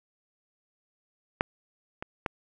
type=clicks; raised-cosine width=0.5 ms; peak=-8 / -20 / -13 dBFS; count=3; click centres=1.409 / 2.025 / 2.262 s; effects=none